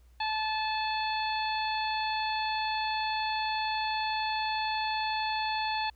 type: harmonic tone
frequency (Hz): 869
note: A5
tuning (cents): -22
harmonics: 1 / 2 / 3 / 4 / 5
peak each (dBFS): -30 / -38 / -37 / -40 / -38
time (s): 0.2-5.9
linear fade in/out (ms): 5
effects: added 60 Hz sine -55 dBFS peak until 5.95 s + pink hiss -70 dBFS RMS until 5.95 s